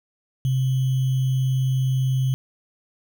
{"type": "tone with sample-and-hold", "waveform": "sine", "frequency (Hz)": 130.81, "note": "C3", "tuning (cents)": 0, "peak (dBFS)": -18, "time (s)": [0.45, 2.34], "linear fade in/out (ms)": 0, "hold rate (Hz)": 3150, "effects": []}